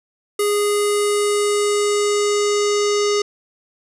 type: tone with low-pass filter sweep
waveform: square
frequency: 412.3 Hz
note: G#4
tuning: 13 cents flat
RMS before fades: -18 dBFS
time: 0.39-3.22 s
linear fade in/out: 5 ms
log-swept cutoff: 11000 to 6000 Hz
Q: 3.2
effects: none